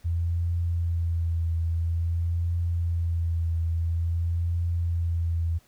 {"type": "tone with vibrato", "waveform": "sine", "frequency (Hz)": 84.2, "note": "E2", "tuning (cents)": 37, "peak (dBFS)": -23, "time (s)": [0.04, 5.59], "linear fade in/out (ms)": 20, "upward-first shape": "triangle", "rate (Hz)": 0.49, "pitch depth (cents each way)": 32, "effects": ["pink hiss -61 dBFS RMS until 5.67 s"]}